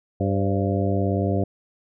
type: harmonic tone with a mistuned harmonic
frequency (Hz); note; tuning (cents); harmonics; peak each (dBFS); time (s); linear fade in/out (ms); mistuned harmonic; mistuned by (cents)
98; G2; 0; 1 / 2 / 3 / 4 / 5 / 6 / 7; -23 / -26 / -28 / -29 / -30 / -31 / -31; 0.2-1.44; 5; 5; +68
effects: none